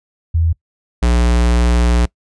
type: tone pair in turn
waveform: sine / square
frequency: 82.41 / 59.57 Hz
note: E2 / A#1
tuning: 0 / +38 cents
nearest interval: tritone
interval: 562 cents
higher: first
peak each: -11 dBFS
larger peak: neither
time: 0.34-0.53 / 1.02-2.06 s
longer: second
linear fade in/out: 10 ms
effects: noise-tail reverb RT60 0.1 s tail -23 dB re dry + resampled to 22050 Hz

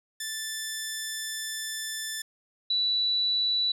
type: tone pair in turn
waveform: 10% pulse / sine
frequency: 1760 / 3951 Hz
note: A6 / B7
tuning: 0 / 0 cents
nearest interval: octave + major second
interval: 1400 cents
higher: second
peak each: -23 dBFS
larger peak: neither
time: 0.2-2.22 / 2.7-3.72 s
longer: first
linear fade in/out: 5 ms
effects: none

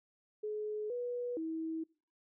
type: tone with pitch steps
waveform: sine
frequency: 424.6 / 487.5 / 322.4 Hz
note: G#4 / B4 / E4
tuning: +38 / -23 / -38 cents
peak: -35 dBFS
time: 0.43-1.84 s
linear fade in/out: 10 ms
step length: 470 ms
effects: noise-tail reverb RT60 0.4 s tail -24 dB re dry

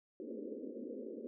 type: band-pass noise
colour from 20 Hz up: pink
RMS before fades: -45 dBFS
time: 0.2-1.27 s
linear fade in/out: 0 ms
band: 220 to 540 Hz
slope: 96 dB/octave
effects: none

